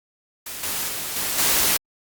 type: noise with level steps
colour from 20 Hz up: white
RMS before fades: -33 / -26 / -29 / -25 / -19 dBFS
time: 0.46-1.77 s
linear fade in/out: 5 ms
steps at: 0.63 / 0.88 / 1.16 / 1.38 s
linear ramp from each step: 5 ms
effects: Opus 48 kbps